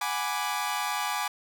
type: chord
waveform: sawtooth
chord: G# half-diminished seventh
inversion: third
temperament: equal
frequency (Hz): 740 / 830.6 / 987.8 / 1174.7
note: F#5 / G#5 / B5 / D6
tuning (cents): 0 / 0 / 0 / 0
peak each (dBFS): -33 / -28 / -31 / -29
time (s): 0.01-1.28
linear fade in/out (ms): 5
effects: none